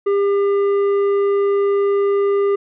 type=tone with tanh clipping; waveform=sine; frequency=400.6 Hz; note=G4; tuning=38 cents sharp; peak=-15 dBFS; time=0.06-2.56 s; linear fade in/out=10 ms; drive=8 dB; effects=none